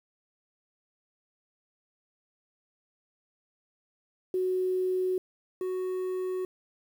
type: tone pair in turn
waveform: sine / triangle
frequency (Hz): 370 / 370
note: F#4 / F#4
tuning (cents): 0 / 0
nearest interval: unison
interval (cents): 0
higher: neither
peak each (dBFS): -25 / -27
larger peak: first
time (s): 4.34-5.18 / 5.61-6.45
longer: neither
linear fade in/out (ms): 2
effects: 9-bit